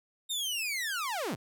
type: linear sweep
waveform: sawtooth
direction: down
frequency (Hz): 3729 to 85.2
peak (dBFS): -28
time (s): 0.29-1.36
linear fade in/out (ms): 20
effects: none